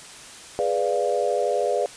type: chord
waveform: sine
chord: G# diminished seventh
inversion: none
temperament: equal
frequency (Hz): 415.3 / 493.9 / 587.3 / 698.5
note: G#4 / B4 / D5 / F5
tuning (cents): 0 / 0 / 0 / 0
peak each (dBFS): -26 / -25 / -25 / -27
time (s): 0.59-1.86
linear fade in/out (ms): 0
effects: white hiss -42 dBFS RMS until 1.96 s + resampled to 22050 Hz